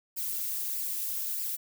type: noise with flanger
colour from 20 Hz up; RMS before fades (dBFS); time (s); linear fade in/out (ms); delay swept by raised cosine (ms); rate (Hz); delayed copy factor
violet; -33; 0.16-1.57; 20; 0.4 to 2.8; 1.6; +0.55
effects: none